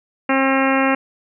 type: harmonic tone with a mistuned harmonic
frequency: 268.1 Hz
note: C4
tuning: 42 cents sharp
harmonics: 1 / 2 / 3 / 4 / 5 / 6 / 7 / 8 / 9 / 10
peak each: -18 / -21 / -23 / -24 / -25 / -26 / -26 / -27 / -28 / -28 dBFS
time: 0.29-0.95 s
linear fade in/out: 5 ms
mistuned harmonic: 10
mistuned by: +41 cents
effects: none